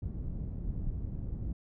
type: low-pass noise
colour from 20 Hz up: pink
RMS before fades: -36 dBFS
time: 0.02-1.53 s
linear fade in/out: 5 ms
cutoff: 160 Hz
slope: 12 dB/octave
effects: none